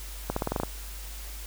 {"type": "accelerating click train", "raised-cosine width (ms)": 1, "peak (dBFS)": -13, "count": 8, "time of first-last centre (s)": [0.3, 0.634], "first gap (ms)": 64, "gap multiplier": 0.9, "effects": ["added 50 Hz sine -38 dBFS peak until 1.46 s", "white hiss -44 dBFS RMS until 1.46 s"]}